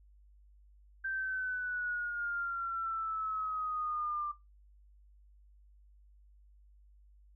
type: exponential sweep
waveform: sine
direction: down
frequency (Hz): 1568 to 1185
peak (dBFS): -33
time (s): 1.04-4.32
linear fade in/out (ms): 10
effects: noise-tail reverb RT60 0.2 s tail -18 dB re dry + added 50 Hz sine -58 dBFS peak until 7.35 s